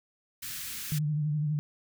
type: band-stop noise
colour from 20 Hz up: white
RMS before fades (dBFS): -38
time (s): 0.42-0.99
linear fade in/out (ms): 10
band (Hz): 250 to 1400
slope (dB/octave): 24
type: tone with vibrato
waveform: sine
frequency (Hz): 150.3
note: D3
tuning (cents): +40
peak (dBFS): -26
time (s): 0.92-1.59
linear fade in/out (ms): 0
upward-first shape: sine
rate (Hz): 12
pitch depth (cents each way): 49
effects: none